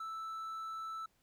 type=tone; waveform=triangle; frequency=1318.5 Hz; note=E6; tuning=in tune; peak=-38 dBFS; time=0-1.06 s; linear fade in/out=5 ms; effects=pink hiss -75 dBFS RMS until 1.22 s